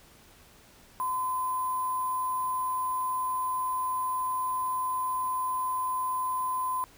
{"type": "tone with sample-and-hold", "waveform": "sine", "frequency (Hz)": 1021, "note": "C6", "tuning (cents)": -43, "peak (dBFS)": -27, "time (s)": [1, 6.84], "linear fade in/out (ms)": 0, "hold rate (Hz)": 11025, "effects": ["pink hiss -56 dBFS RMS until 6.97 s"]}